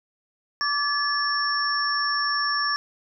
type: tone cluster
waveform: sine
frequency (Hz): 1163 / 1720 / 5450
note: D6 / A6 / F8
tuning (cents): -17 / -40 / -43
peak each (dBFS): -26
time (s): 0.61-2.76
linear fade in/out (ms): 0
effects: none